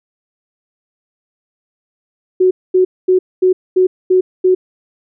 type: tone bursts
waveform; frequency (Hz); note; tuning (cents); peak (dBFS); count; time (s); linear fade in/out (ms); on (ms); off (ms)
sine; 370; F#4; 0; -7; 7; 2.4-4.55; 10; 110; 230
effects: none